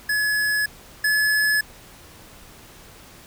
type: tone pair in turn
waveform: square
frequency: 1700 / 1710.8 Hz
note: G#6 / A6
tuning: +40 / -49 cents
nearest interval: unison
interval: 11 cents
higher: second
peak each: -20 / -18 dBFS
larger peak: second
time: 0.09-0.66 / 1.04-1.61 s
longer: neither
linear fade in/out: 5 ms
effects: pink hiss -46 dBFS RMS until 3.26 s